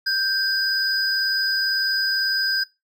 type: tone pair together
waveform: triangle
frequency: 1568 / 4961 Hz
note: G6 / D#8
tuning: 0 / -6 cents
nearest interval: octave + minor sixth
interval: 1994 cents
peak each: -21 dBFS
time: 0.06-2.64 s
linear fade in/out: 10 ms
effects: noise-tail reverb RT60 0.2 s tail -18 dB re dry